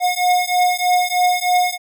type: beating tone pair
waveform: square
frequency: 720 / 723.2 Hz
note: F#5 / F#5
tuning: -47 / -40 cents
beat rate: 3.2 Hz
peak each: -18 dBFS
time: 0-1.78 s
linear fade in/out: 50 ms
effects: none